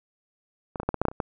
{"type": "clicks", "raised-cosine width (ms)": 1, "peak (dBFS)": [-18, -16, -22, -9, -13, -8, -8, -10, -28, -12], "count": 10, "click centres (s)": [0.758, 0.8, 0.832, 0.89, 0.943, 1.016, 1.053, 1.084, 1.115, 1.202], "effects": []}